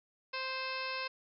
harmonic tone, 523 Hz, C5, 1 cent flat, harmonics 1 / 2 / 3 / 4 / 5 / 6 / 7 / 8 / 9 / 10, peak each -44 / -41 / -44 / -46 / -41 / -53 / -51 / -46 / -50 / -47 dBFS, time 0.33-1.08 s, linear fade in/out 10 ms, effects none

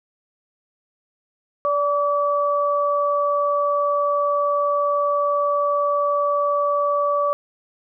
sine tone pair together, 579 / 1148.7 Hz, D5 / D6, -25 / -39 cents, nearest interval octave, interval 1186 cents, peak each -20 dBFS, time 1.65-7.33 s, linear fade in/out 0 ms, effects none

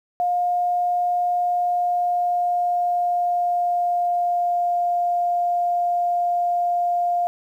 sine tone with pitch glide, 710 to 702.3 Hz, F5 to F5, +28 to +10 cents, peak -18 dBFS, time 0.2-7.27 s, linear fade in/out 0 ms, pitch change -18 cents, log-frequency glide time 1.36-4.73 s, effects 9-bit

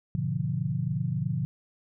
sine chord, G# diminished seventh, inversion none, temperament equal, 103.83 / 123.47 / 146.83 / 174.61 Hz, G#2 / B2 / D3 / F3, 0 / 0 / 0 / 0 cents, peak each -36 / -31 / -30 / -32 dBFS, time 0.15-1.45 s, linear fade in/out 0 ms, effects none

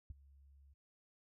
sine tone with ADSR envelope, 69.3 Hz, C#2, in tune, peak -39 dBFS, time 0.1-0.74 s, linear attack 3 ms, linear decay 19 ms, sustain -22 dB, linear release 13 ms, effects noise-tail reverb RT60 0.1 s tail -26 dB re dry + tanh soft clip ceiling -40 dBFS

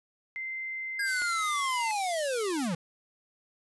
sine tone with pitch glide, 2079 to 2066 Hz, C7 to C7, -12 to -22 cents, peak -33 dBFS, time 0.36-1.91 s, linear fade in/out 0 ms, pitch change -10 cents, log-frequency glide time 0.67-1.76 s
square linear sweep, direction down, 1643 to 155.56 Hz, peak -29 dBFS, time 0.99-2.75 s, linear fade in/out 5 ms
white high-pass noise, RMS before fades -40 dBFS, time 1.04-2.7 s, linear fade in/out 50 ms, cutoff 3500 Hz, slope 24 dB/octave
clicks, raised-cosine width 0.3 ms, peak -27 dBFS, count 2, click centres 1.218 / 1.221 s
effects resampled to 24000 Hz

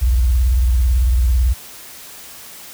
sine tone with vibrato, 61.4 Hz, B1, 9 cents flat, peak -11 dBFS, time 0.01-1.54 s, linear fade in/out 20 ms, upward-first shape triangle, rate 18 Hz, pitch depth 270 cents each way, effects white hiss -37 dBFS RMS until 2.73 s

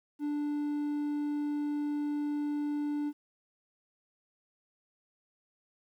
triangle tone, 293.7 Hz, D4, in tune, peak -28 dBFS, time 0.19-3.13 s, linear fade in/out 50 ms, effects 11-bit

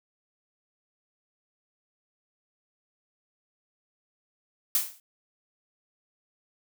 blue noise with exponential decay, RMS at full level -21 dBFS, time 4.75-5 s, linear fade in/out 2 ms, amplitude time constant 54 ms, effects none

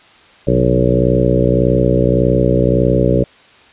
harmonic tone with a mistuned harmonic, 61.74 Hz, B1, in tune, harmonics 1 / 2 / 3 / 4 / 5 / 6 / 7 / 8 / 9, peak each -20 / -16 / -18 / -22 / -19 / -21 / -18 / -20 / -18 dBFS, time 0.47-3.24 s, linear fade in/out 5 ms, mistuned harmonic 2, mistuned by +69 cents, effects white hiss -45 dBFS RMS until 3.72 s + resampled to 8000 Hz

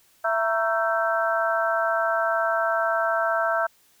harmonic tone with a mistuned harmonic, 222.1 Hz, A3, 16 cents sharp, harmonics 3 / 4 / 5 / 6 / 7, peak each -24 / -30 / -35 / -26 / -27 dBFS, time 0.24-3.67 s, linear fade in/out 10 ms, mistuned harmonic 4, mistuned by +83 cents, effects white hiss -60 dBFS RMS until 4 s

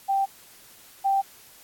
sine tone pair in turn, 784 / 784 Hz, G5 / G5, 0 / 0 cents, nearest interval unison, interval 0 cents, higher neither, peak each -20 / -19 dBFS, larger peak second, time 0.08-0.26 / 1.04-1.22 s, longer neither, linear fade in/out 20 ms, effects white hiss -51 dBFS RMS until 1.63 s + AAC 64 kbps

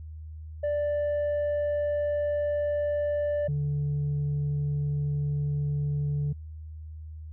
sine tone pair in turn, 587.3 / 145.35 Hz, D5 / D3, 0 / -18 cents, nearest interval 2 octaves, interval 2418 cents, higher first, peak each -22 / -23 dBFS, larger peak first, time 0.63-3.48 / 3.48-6.33 s, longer neither, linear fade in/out 10 ms, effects tanh soft clip ceiling -24 dBFS + added 78 Hz sine -38 dBFS peak until 7.32 s

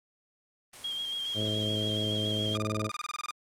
white noise, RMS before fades -45 dBFS, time 0.73-2.57 s, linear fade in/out 5 ms
sine tone with vibrato, 3234 Hz, G#7, 47 cents flat, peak -31 dBFS, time 0.84-2.56 s, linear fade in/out 5 ms, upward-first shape square, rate 7.1 Hz, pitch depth 25 cents each way
harmonic tone, 106.6 Hz, G#2, 46 cents sharp, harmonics 1 / 2 / 3 / 4 / 5 / 6, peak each -33 / -36 / -38 / -39 / -40 / -41 dBFS, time 1.34-2.91 s, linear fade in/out 50 ms
sawtooth tone bursts, 1213 Hz, D#6, 44 cents flat, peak -29 dBFS, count 16, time 2.55-3.308 s, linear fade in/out 0 ms, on 23 ms, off 26 ms
effects low-pass 9000 Hz 12 dB/octave + Opus 32 kbps

